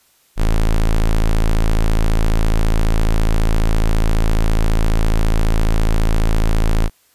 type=tone; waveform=square; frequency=27.31 Hz; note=A0; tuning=12 cents flat; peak=-12 dBFS; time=0.36-6.9 s; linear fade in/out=50 ms; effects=white hiss -56 dBFS RMS until 7.14 s + resampled to 32000 Hz